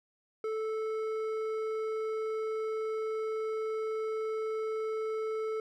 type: tone with hard clipping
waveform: sine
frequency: 438.2 Hz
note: A4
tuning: 7 cents flat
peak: -33 dBFS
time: 0.44-5.6 s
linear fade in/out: 2 ms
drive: 8 dB
effects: none